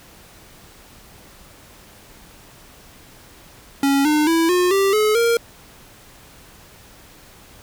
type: tone with pitch steps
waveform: square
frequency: 277.1 / 302.2 / 329.5 / 359.4 / 391.9 / 427.3 / 466 Hz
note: C#4 / D4 / E4 / F4 / G4 / G#4 / A#4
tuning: -1 / +50 / -1 / +50 / 0 / +49 / -1 cents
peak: -15 dBFS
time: 3.83-5.37 s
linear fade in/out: 2 ms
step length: 220 ms
effects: pink hiss -46 dBFS RMS until 7.62 s